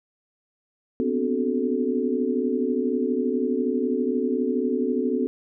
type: tone cluster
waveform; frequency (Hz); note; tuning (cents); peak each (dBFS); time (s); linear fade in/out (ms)
sine; 242.7 / 255 / 289.5 / 371.9 / 436; B3 / C4 / D4 / F#4 / A4; -30 / -44 / -25 / +9 / -16; -31 / -25 / -30 / -28 / -27; 1-5.27; 0
effects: none